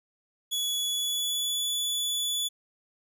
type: tone with pitch glide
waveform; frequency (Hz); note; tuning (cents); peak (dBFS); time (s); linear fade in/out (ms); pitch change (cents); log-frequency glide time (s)
sawtooth; 3391 to 3444; G#7 to A7; +35 to -38; -24; 0.51-2.49; 20; +27; 0.73-1.71
effects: none